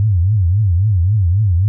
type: tone with vibrato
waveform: sine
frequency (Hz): 96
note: G2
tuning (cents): -36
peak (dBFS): -10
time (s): 0-1.68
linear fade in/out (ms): 0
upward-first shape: triangle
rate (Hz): 3.7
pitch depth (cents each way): 280
effects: none